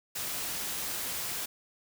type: noise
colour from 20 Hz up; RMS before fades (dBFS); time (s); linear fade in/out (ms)
white; -35; 0.15-1.46; 10
effects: none